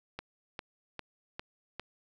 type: click train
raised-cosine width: 0.3 ms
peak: -22 dBFS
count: 5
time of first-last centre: 0.19-1.796 s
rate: 2.49 Hz
effects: none

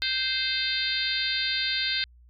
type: harmonic tone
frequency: 521 Hz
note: C5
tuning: 7 cents flat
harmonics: 3 / 4 / 5 / 6 / 7 / 8 / 9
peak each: -33 / -33 / -35 / -36 / -30 / -31 / -33 dBFS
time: 0.02-2.04 s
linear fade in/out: 0 ms
effects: added 60 Hz sine -51 dBFS peak until 2.29 s

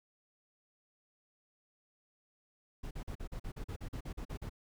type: noise bursts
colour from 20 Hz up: brown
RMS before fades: -41 dBFS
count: 14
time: 2.83-4.496 s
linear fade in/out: 10 ms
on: 80 ms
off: 42 ms
effects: none

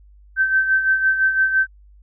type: tone with tremolo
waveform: sine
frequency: 1548 Hz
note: G6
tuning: 22 cents flat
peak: -12 dBFS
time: 0.36-1.67 s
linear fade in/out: 50 ms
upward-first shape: sine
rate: 5.9 Hz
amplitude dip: 60%
effects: added 50 Hz sine -45 dBFS peak until 2.02 s

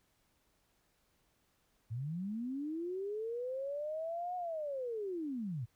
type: linear two-way sweep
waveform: sine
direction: up then down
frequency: 105.5 to 731 to 105.5 Hz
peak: -36 dBFS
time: 1.9-5.66 s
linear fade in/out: 20 ms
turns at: 4.36 s
effects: pink hiss -75 dBFS RMS until 5.75 s

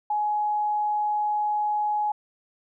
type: tone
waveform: sine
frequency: 840 Hz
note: G#5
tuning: 19 cents sharp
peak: -22 dBFS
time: 0.1-2.12 s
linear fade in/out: 5 ms
effects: none

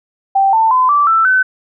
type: tone with pitch steps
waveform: sine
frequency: 781 / 892 / 1018.7 / 1163.4 / 1328.7 / 1517.5 Hz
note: G5 / A5 / C6 / D6 / E6 / F#6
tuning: -7 / +23 / -47 / -17 / +13 / +43 cents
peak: -8 dBFS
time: 0.35-1.43 s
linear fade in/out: 10 ms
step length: 180 ms
effects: none

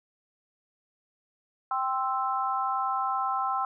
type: chord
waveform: sine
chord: C major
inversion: second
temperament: equal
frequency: 784 / 1046.5 / 1318.5 Hz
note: G5 / C6 / E6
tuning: 0 / 0 / 0 cents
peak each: -30 dBFS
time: 1.71-3.65 s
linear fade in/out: 2 ms
effects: none

